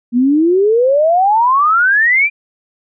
sine exponential sweep, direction up, 233.1 to 2418 Hz, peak -8 dBFS, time 0.12-2.3 s, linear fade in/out 50 ms, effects none

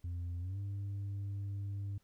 sine tone with pitch glide, 87.31 to 99.72 Hz, F2 to G2, 0 to +30 cents, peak -34 dBFS, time 0.04-1.98 s, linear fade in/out 5 ms, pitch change +230 cents, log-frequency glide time 0.4-0.58 s, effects tanh soft clip ceiling -36 dBFS + pink hiss -75 dBFS RMS until 2.03 s

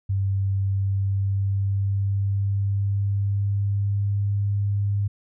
sine tone with pitch glide, 97.6 to 101.04 Hz, G2 to G#2, -7 to -47 cents, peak -20 dBFS, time 0.09-5.08 s, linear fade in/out 10 ms, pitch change +60 cents, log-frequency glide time 0.61-4.35 s, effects none

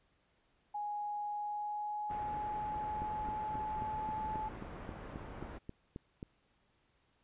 sine tone with pitch glide, 830.6 to 863.9 Hz, G#5 to A5, 0 to -32 cents, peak -36 dBFS, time 0.74-4.49 s, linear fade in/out 10 ms, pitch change +68 cents, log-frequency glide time 1.3-4.23 s
pink low-pass noise, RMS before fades -47 dBFS, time 2.09-5.59 s, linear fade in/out 20 ms, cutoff 1500 Hz, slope 12 dB/octave
click train, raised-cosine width 3 ms, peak -30 dBFS, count 13, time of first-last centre 3.02-6.229 s, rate 3.74 Hz
effects pink hiss -74 dBFS RMS until 7.23 s + resampled to 8000 Hz

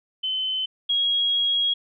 sine tone pair in turn, 3053 / 3298 Hz, G7 / G#7, -46 / -13 cents, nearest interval minor second, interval 133 cents, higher second, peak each -23 / -19 dBFS, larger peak second, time 0.23-0.66 / 0.89-1.74 s, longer second, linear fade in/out 10 ms, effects none

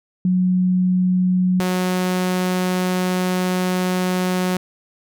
sine / sawtooth tone pair in turn, 182.9 / 182.9 Hz, F#3 / F#3, -20 / -20 cents, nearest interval unison, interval 0 cents, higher neither, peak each -14 dBFS, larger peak neither, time 0.25-1.6 / 1.6-4.57 s, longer second, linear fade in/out 2 ms, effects none

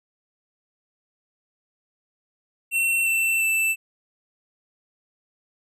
square tone with pitch steps, 2712 / 2682 / 2653 Hz, E7 / E7 / E7, +49 / +29 / +10 cents, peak -20 dBFS, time 2.71-3.76 s, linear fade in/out 50 ms, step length 350 ms, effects none

